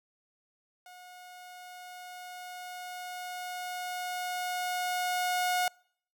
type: tone with level ramp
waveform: sawtooth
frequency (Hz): 724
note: F#5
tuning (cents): -38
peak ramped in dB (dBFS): -45 to -22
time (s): 0.86-5.68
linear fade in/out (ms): 2
effects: noise-tail reverb RT60 0.6 s tail -26 dB re dry